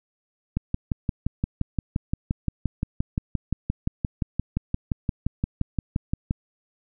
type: click train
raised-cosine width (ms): 5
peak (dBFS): -11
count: 34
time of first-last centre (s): 0.57-6.309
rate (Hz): 5.75
effects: none